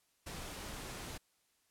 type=noise; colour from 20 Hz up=pink; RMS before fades=-45 dBFS; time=0.26-1.18 s; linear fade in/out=10 ms; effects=white hiss -75 dBFS RMS until 1.7 s + low-pass 12000 Hz 12 dB/octave